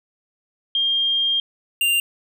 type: tone pair in turn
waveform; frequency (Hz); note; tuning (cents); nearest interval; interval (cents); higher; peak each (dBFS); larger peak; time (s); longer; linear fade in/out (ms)
sine / square; 3210 / 2788; G7 / F7; +40 / -4; major second; 244; first; -17; neither; 0.75-1.4 / 1.81-2; first; 2
effects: none